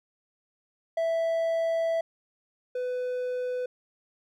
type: tone pair in turn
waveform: triangle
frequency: 659.3 / 499.8 Hz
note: E5 / B4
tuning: 0 / +21 cents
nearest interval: perfect fourth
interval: 479 cents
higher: first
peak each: -22 / -26 dBFS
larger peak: first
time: 0.97-2.01 / 2.75-3.66 s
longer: first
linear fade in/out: 5 ms
effects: none